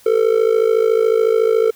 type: tone with amplitude modulation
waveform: triangle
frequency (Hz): 447.7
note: A4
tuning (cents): +30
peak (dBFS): -6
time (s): 0.06-1.71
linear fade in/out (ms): 5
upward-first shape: sine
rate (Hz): 53.9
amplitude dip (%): 85
effects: white hiss -48 dBFS RMS until 1.75 s